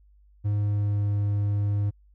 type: tone with pitch glide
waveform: triangle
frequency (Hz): 103.4 to 102.27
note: G#2 to G#2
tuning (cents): -7 to -26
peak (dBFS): -20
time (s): 0.44-1.91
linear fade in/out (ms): 20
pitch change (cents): -19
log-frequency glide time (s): 0.54-1.08
effects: added 50 Hz sine -54 dBFS peak until 2.14 s